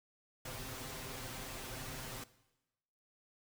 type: noise with comb filter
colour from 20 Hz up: pink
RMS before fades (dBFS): -45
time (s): 0.45-2.24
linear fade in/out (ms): 5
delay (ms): 7.7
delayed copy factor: +0.75
effects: noise-tail reverb RT60 1.0 s tail -18 dB re dry